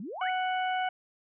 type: exponential sweep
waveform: sine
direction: up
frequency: 175.6 to 2347 Hz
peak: -36 dBFS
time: 0-0.3 s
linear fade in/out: 2 ms
type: harmonic tone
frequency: 741 Hz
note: F#5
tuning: 2 cents sharp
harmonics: 1 / 2 / 3 / 4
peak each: -28 / -35 / -40 / -41 dBFS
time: 0.21-0.89 s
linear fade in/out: 5 ms
effects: none